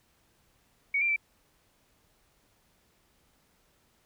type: tone with pitch steps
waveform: sine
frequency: 2239 / 2371 / 2327 Hz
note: C#7 / D7 / D7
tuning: +17 / +16 / -17 cents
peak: -24 dBFS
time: 0.94-1.162 s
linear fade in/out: 5 ms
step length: 74 ms
effects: pink hiss -68 dBFS RMS until 4.05 s